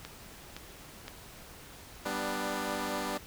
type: click train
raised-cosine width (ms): 0.2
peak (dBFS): -23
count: 3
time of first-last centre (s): 0.05-1.081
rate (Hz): 1.94
type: chord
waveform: 10% pulse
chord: G major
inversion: none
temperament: equal with one note detuned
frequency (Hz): 196 / 246.9 / 296.2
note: G3 / B3 / D4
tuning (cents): 0 / 0 / +15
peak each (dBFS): -29 / -29 / -28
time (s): 2.05-3.18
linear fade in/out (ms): 10
effects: pink hiss -50 dBFS RMS until 3.26 s